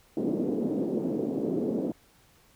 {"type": "band-pass noise", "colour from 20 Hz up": "pink", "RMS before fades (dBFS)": -29, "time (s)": [0.17, 1.92], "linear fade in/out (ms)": 2, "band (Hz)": [220, 430], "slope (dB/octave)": 24, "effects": ["pink hiss -61 dBFS RMS until 2.55 s"]}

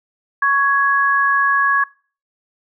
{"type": "tone pair together", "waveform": "sine", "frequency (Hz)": [1114, 1668], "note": ["C#6", "G#6"], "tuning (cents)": [8, 7], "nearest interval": "perfect fifth", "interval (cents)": 699, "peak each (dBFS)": -15, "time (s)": [0.42, 1.84], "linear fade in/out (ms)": 5, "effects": ["noise-tail reverb RT60 0.4 s tail -23 dB re dry"]}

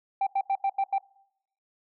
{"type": "tone bursts", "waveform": "sine", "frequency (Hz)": 784, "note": "G5", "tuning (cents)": 0, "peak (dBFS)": -20, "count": 6, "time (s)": [0.21, 0.983], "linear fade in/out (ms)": 5, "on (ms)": 58, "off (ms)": 85, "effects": ["noise-tail reverb RT60 0.8 s tail -25 dB re dry", "tanh soft clip ceiling -21 dBFS"]}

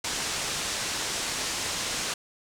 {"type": "low-pass noise", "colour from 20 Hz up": "white", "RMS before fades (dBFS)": -31, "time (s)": [0.04, 2.14], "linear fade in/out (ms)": 5, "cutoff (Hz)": 8000, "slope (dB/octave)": 24, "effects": []}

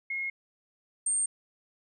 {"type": "tone pair in turn", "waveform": "sine", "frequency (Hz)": [2157, 8651], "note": ["C#7", "C#9"], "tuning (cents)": [-48, -43], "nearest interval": "2 octaves", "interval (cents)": 2405, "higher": "second", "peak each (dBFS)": [-30, -25], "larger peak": "second", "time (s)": [[0.1, 0.3], [1.06, 1.26]], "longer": "neither", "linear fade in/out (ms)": 5, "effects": []}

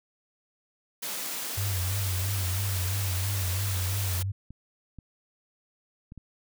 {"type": "high-pass noise", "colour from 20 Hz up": "white", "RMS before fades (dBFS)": -34, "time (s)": [1.02, 4.23], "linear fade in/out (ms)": 10, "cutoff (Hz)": 160, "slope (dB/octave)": 24}
{"type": "tone with vibrato", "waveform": "sine", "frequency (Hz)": 94.9, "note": "F#2", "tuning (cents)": 44, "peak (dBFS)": -27, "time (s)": [1.57, 4.32], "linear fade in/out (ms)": 10, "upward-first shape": "sine", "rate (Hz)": 3, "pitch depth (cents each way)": 92}
{"type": "clicks", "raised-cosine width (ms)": 5, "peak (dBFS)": -31, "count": 4, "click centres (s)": [4.506, 4.987, 6.121, 6.177]}
{"effects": []}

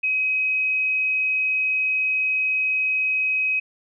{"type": "tone", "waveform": "sine", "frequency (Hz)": 2534, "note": "D#7", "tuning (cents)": 31, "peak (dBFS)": -19, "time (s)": [0.03, 3.6], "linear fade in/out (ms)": 10, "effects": []}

